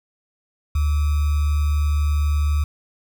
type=tone with sample-and-hold; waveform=sine; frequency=74 Hz; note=D2; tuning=14 cents sharp; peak=-16 dBFS; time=0.75-2.64 s; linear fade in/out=5 ms; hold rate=1225 Hz; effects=none